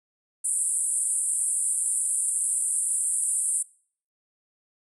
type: band-pass noise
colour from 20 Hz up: white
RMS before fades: -26 dBFS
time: 0.44-3.63 s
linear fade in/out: 10 ms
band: 8200 to 10000 Hz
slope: 96 dB/octave
effects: noise-tail reverb RT60 0.5 s tail -22 dB re dry